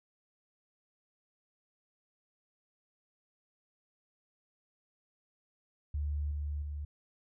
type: tone with level steps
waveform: sine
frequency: 73.42 Hz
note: D2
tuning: in tune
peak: -31 / -33 / -36 dBFS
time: 5.94-6.85 s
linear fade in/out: 5 ms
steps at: 6.31 / 6.62 s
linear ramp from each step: 2 ms
effects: none